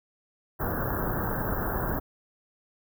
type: band-stop noise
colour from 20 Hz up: pink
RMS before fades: -29 dBFS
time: 0.59-2 s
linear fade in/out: 20 ms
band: 1700 to 13000 Hz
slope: 96 dB/octave
effects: none